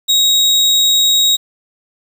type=tone; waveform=35% pulse; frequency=3790 Hz; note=A#7; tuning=28 cents sharp; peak=-7 dBFS; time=0.08-1.37 s; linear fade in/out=20 ms; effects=7-bit